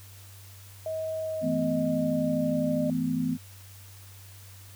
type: tone with pitch glide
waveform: sine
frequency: 636 to 603.8 Hz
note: D#5 to D5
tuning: +38 to +48 cents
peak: -29 dBFS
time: 0.86-2.9 s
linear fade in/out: 2 ms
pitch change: -90 cents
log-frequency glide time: 1.21-2.6 s
type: chord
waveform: sine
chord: E suspended fourth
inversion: none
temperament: equal with one note detuned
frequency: 164.81 / 220 / 252.3 Hz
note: E3 / A3 / B3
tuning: 0 / 0 / +37 cents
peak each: -31 / -32 / -27 dBFS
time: 1.41-3.38 s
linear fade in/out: 50 ms
effects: added 97 Hz sine -47 dBFS peak until 4.75 s + white hiss -52 dBFS RMS until 4.75 s